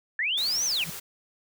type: linear two-way sweep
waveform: sine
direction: up then down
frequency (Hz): 1679 to 6272 to 2315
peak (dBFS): -24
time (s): 0.19-0.84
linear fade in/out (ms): 2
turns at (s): 0.65
type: noise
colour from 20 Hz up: white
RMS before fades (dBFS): -38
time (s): 0.37-1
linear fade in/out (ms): 10
type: tone with exponential growth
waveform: sine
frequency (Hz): 162.9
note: E3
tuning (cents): -20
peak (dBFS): -31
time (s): 0.8-0.9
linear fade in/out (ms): 5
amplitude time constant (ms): 21
effects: none